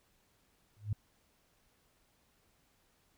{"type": "tone with exponential growth", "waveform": "sine", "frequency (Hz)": 104.7, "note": "G#2", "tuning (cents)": 15, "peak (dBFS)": -27, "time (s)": [0.76, 0.93], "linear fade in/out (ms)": 5, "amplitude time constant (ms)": 35, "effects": ["pink hiss -72 dBFS RMS until 3.17 s"]}